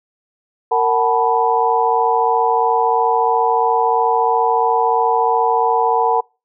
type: tone cluster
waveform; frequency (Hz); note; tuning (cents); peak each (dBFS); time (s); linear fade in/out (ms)
sine; 461.1 / 747 / 870 / 984; A#4 / F#5 / A5 / B5; -19 / +16 / -20 / -7; -18; 0.71-6.21; 10
effects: noise-tail reverb RT60 0.3 s tail -26 dB re dry